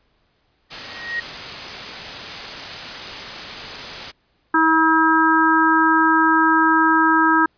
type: tone with exponential growth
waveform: sine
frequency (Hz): 1882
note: A#6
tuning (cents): +16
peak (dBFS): -19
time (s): 0.69-1.2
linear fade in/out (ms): 5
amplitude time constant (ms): 110
type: noise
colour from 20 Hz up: white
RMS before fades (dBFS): -30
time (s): 0.7-4.12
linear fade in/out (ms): 20
type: harmonic tone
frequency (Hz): 321.1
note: E4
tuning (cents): -45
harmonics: 1 / 3 / 4 / 5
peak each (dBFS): -18 / -18 / -18 / -18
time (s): 4.54-7.46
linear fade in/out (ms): 5
effects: pink hiss -64 dBFS RMS until 7.57 s + resampled to 11025 Hz